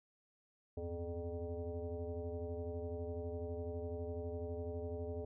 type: tone with frequency modulation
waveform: sine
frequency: 253.5 Hz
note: B3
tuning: 45 cents sharp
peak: -39 dBFS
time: 0.77-5.25 s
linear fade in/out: 5 ms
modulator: 173 Hz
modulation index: 1.9
effects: none